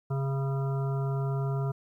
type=harmonic tone with a mistuned harmonic; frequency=136.1 Hz; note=C#3; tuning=31 cents flat; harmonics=1 / 3 / 5 / 7 / 9 / 10; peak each=-27 / -37 / -41 / -44 / -46 / -47 dBFS; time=0.1-1.72 s; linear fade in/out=10 ms; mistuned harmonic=7; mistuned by=+40 cents; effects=11-bit